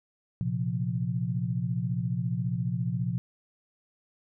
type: chord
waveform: sine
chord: Bb suspended second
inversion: none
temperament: just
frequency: 116.54 / 131.11 / 174.81 Hz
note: Bb2 / C3 / F3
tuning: 0 / +4 / +2 cents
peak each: -31 dBFS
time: 0.41-3.18 s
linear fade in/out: 0 ms
effects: none